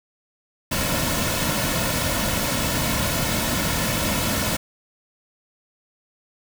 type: noise with comb filter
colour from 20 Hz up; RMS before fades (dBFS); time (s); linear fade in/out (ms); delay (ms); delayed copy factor
pink; -23; 0.71-4.57; 10; 2.5; -0.6
effects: none